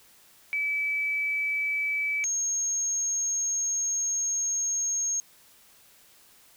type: tone pair in turn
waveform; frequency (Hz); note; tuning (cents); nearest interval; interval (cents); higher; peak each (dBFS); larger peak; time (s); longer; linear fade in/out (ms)
sine; 2300 / 6505; D7 / G#8; -37 / -37; octave + tritone; 1800; second; -25; neither; 0.53-2.24 / 2.24-5.2; second; 0
effects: white hiss -57 dBFS RMS until 6.56 s